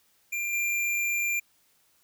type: tone with level steps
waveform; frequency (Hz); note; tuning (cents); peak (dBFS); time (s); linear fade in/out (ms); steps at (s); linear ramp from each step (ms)
square; 2382; D7; +24; -29 / -26; 0.32-1.4; 10; 0.53; 2
effects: white hiss -66 dBFS RMS until 2.03 s